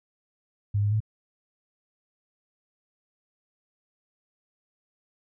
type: tone with pitch steps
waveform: sine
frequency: 102.1 / 103.3 / 108.2 Hz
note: G#2 / G#2 / A2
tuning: -29 / -9 / -29 cents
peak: -21 dBFS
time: 0.74-1.004 s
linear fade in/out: 10 ms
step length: 88 ms
effects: none